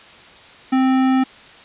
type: tone with tanh clipping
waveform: sine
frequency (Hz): 261.6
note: C4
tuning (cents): 0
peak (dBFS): -15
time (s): 0.72-1.24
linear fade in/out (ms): 10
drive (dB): 18
effects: white hiss -43 dBFS RMS until 1.64 s + resampled to 8000 Hz